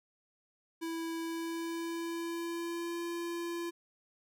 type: tone with pitch glide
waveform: square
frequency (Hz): 329.6 to 341.4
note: E4 to F4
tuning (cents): 0 to -39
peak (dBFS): -36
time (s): 0.81-3.71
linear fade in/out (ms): 20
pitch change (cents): +61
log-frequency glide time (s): 1.17-3.01
effects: none